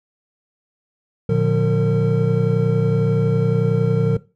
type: tone cluster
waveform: triangle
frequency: 116.7 / 148 / 178.5 / 456.4 Hz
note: A#2 / D3 / F3 / A#4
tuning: +2 / +14 / +38 / -37 cents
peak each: -18 dBFS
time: 1.29-4.17 s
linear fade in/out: 5 ms
effects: noise-tail reverb RT60 0.3 s tail -19 dB re dry